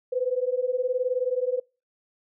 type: beating tone pair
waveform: sine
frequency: 493.9 / 512.9 Hz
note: B4 / C5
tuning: 0 / -35 cents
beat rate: 19 Hz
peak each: -26 dBFS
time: 0.12-1.6 s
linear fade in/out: 10 ms
effects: noise-tail reverb RT60 0.3 s tail -26 dB re dry